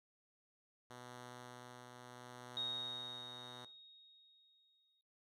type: tone with tremolo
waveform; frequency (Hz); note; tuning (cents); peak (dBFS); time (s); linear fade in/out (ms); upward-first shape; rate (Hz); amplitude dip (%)
5% pulse; 123.47; B2; 0; -39; 0.9-3.65; 5; triangle; 0.74; 35
type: tone with exponential decay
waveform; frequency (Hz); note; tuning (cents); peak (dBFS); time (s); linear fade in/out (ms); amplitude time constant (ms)
sine; 3745; A#7; +7; -37; 2.57-5.01; 1; 530
effects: noise-tail reverb RT60 0.4 s tail -17 dB re dry + low-pass 11000 Hz 12 dB/octave